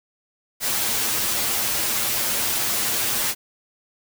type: noise with comb filter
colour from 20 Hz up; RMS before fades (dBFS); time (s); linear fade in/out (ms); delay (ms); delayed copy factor
white; -23; 0.6-3.35; 50; 8.7; +0.7
effects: none